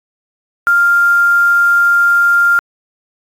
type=tone with quantisation; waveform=sine; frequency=1396.9 Hz; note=F6; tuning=in tune; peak=-7 dBFS; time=0.67-2.59 s; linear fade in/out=0 ms; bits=5; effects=AAC 48 kbps